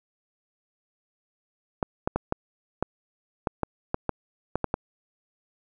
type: clicks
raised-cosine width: 1 ms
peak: -10 dBFS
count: 12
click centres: 1.828 / 2.075 / 2.16 / 2.324 / 2.826 / 3.472 / 3.633 / 3.944 / 4.093 / 4.556 / 4.643 / 4.741 s
effects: none